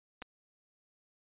clicks, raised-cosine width 0.3 ms, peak -29 / -27 dBFS, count 2, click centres 0.219 / 0.223 s, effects resampled to 8000 Hz

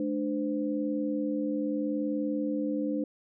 sine tone cluster, 214.9 / 295.7 / 513 Hz, A3 / D4 / C5, -41 / +12 / -34 cents, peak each -34 / -29 / -35 dBFS, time 0-3.04 s, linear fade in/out 2 ms, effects none

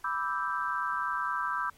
sine chord, E minor seventh, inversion second, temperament equal, 987.8 / 1174.7 / 1318.5 / 1568 Hz, B5 / D6 / E6 / G6, 0 / 0 / 0 / 0 cents, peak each -34 dBFS, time 0.04-1.7 s, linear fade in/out 5 ms, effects pink hiss -60 dBFS RMS until 1.77 s + MP3 64 kbps

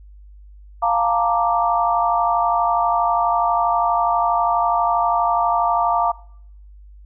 sine chord, Bb major seventh, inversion second, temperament equal, 698.5 / 880 / 932.3 / 1174.7 Hz, F5 / A5 / Bb5 / D6, 0 / 0 / 0 / 0 cents, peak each -19 / -25 / -20 / -21 dBFS, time 0.82-6.12 s, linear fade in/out 10 ms, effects noise-tail reverb RT60 0.7 s tail -23 dB re dry + added 50 Hz sine -40 dBFS peak until 7.05 s

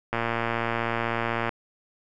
click train, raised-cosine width 0.5 ms, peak -11 dBFS, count 159, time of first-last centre 0.13-1.492 s, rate 116 Hz, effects none

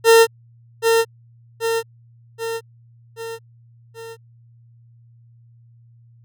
40% pulse tone with echo, 455.7 Hz, A#4, 39 cents flat, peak -7 dBFS, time 0.04-0.27 s, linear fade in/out 50 ms, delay 780 ms, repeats 5, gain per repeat -5 dB, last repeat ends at 4.17 s, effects added 117 Hz sine -47 dBFS peak until 6.24 s

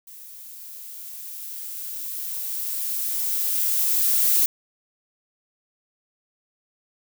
violet noise with level ramp, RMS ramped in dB -43 to -18 dBFS, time 0.07-4.46 s, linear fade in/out 5 ms, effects none

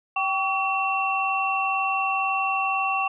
sine tone cluster, 775 / 1133 / 2711 Hz, G5 / C#6 / E7, -20 / +37 / +48 cents, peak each -26 dBFS, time 0.16-3.08 s, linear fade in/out 5 ms, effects none

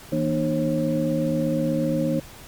sine tone cluster, 161.4 / 236.4 / 304.6 / 540 Hz, E3 / A#3 / D#4 / C#5, -36 / +24 / -37 / -45 cents, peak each -26 dBFS, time 0.12-2.2 s, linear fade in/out 5 ms, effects pink hiss -44 dBFS RMS until 2.47 s + Opus 48 kbps

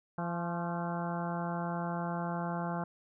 harmonic tone with a mistuned harmonic, 171.4 Hz, F3, 32 cents flat, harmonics 1 / 2 / 3 / 4 / 5 / 6 / 7 / 8 / 9, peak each -35 / -44 / -44 / -40 / -41 / -44 / -49 / -45 / -49 dBFS, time 0.18-2.84 s, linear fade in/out 2 ms, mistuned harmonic 6, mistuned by +56 cents, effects none

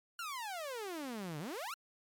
sawtooth exponential two-way sweep, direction down then up, 1442 to 142 to 1442 Hz, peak -36 dBFS, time 0.19-1.74 s, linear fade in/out 2 ms, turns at 1.39 s, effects MP3 96 kbps

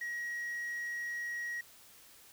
sine tone, 1900 Hz, A#6, 33 cents sharp, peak -33 dBFS, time 0.01-1.61 s, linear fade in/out 5 ms, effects tanh soft clip ceiling -35 dBFS + white hiss -58 dBFS RMS until 2.32 s

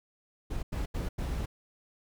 brown noise bursts at uneven times, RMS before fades -33 dBFS, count 4, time 0.5-0.63 / 0.72-0.86 / 0.94-1.09 / 1.18-1.46 s, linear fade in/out 10 ms, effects none

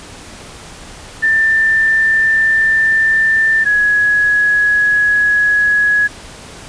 sine tone pair in turn, 1782 / 1677.1 Hz, A6 / G#6, +22 / +16 cents, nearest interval minor second, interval 106 cents, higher first, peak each -9 dBFS, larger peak neither, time 1.22-3.65 / 3.65-6.08 s, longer neither, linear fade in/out 20 ms, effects pink hiss -34 dBFS RMS until 6.68 s + resampled to 22050 Hz

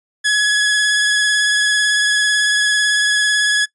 sawtooth tone with vibrato, 1687 Hz, G#6, 27 cents sharp, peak -9 dBFS, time 0.24-3.66 s, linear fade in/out 20 ms, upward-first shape sine, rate 18 Hz, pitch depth 17 cents each way, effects noise-tail reverb RT60 0.1 s tail -22 dB re dry + resampled to 24000 Hz

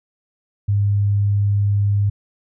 sine tone, 101.5 Hz, G#2, 39 cents flat, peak -14 dBFS, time 0.68-2.1 s, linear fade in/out 10 ms, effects none

